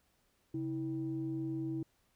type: tone pair together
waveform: sine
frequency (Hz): 135.4 / 323.7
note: C#3 / E4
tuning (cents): -40 / -31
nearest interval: octave + minor third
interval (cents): 1509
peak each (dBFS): -39 / -35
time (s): 0.54-1.83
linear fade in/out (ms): 5
effects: tanh soft clip ceiling -28 dBFS + pink hiss -74 dBFS RMS until 2.15 s